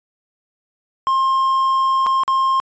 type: tone with dropouts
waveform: triangle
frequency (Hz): 1063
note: C6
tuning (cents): +27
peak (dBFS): -12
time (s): 1.07-2.6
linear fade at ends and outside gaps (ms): 0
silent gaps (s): 2.063-2.067 / 2.235-2.279
effects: resampled to 16000 Hz